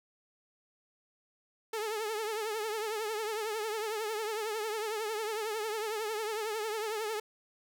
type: tone with vibrato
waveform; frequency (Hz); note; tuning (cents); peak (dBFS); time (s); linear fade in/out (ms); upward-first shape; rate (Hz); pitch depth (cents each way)
sawtooth; 433.1; A4; -27; -29; 1.73-7.2; 5; triangle; 11; 98
effects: none